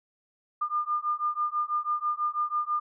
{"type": "beating tone pair", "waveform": "sine", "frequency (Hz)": [1204, 1210.1], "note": ["D6", "D#6"], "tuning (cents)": [43, -49], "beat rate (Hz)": 6.1, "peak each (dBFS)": [-29, -29], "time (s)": [0.61, 2.8], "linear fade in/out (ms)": 10, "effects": []}